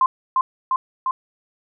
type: tone with echo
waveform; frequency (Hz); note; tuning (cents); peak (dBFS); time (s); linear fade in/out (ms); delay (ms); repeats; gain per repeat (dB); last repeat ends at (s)
sine; 1046.5; C6; 0; -12; 0.01-0.06; 2; 350; 3; -2; 1.11
effects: none